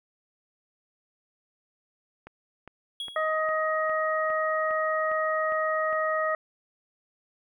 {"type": "click train", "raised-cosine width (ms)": 0.5, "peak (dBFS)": -28, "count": 10, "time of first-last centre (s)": [2.27, 5.929], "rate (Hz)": 2.46}
{"type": "tone with exponential decay", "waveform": "triangle", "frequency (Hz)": 3322, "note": "G#7", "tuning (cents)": 0, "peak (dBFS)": -28, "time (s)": [3, 3.4], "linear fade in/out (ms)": 2, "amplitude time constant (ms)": 86}
{"type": "harmonic tone", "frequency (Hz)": 628, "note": "D#5", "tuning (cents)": 16, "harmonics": [1, 2, 3], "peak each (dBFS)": [-27, -28, -31], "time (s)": [3.16, 6.35], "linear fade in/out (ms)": 2}
{"effects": []}